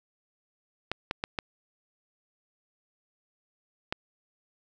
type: clicks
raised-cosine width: 0.3 ms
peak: -13 dBFS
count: 5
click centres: 0.916 / 1.111 / 1.239 / 1.388 / 3.925 s
effects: none